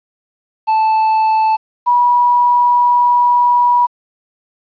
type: tone pair in turn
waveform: triangle / sine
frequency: 877 / 971.1 Hz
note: A5 / B5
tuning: -6 / -29 cents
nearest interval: major second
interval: 177 cents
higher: second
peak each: -8 dBFS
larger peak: neither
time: 0.67-1.57 / 1.86-3.87 s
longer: second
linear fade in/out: 20 ms
effects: resampled to 11025 Hz + 8-bit